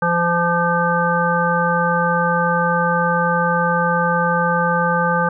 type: harmonic tone with a mistuned harmonic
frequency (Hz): 171.7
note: F3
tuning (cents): -29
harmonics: 1 / 3 / 5 / 7 / 9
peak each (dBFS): -21 / -21 / -21 / -21 / -21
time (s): 0.02-5.29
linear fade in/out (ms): 5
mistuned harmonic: 5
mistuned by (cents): +18
effects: none